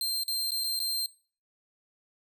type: tone with dropouts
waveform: sawtooth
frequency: 4161 Hz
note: C8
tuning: 10 cents flat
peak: -25 dBFS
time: 0.01-1.06 s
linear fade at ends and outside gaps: 1 ms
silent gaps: 0.235-0.28 / 0.507-0.518 / 0.638-0.642 / 0.792-0.801 s
effects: noise-tail reverb RT60 0.4 s tail -21 dB re dry